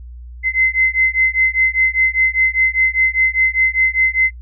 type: beating tone pair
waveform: sine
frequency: 2057 / 2062 Hz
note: C7 / C7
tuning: -30 / -26 cents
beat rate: 5 Hz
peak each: -15 dBFS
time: 0.43-4.31 s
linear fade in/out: 50 ms
effects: noise-tail reverb RT60 0.1 s tail -24 dB re dry + added 60 Hz sine -31 dBFS peak until 4.41 s